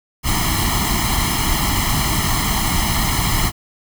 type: noise with comb filter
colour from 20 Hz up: pink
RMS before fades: -18 dBFS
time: 0.23-3.52 s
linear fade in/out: 50 ms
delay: 0.97 ms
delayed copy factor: +0.95
effects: none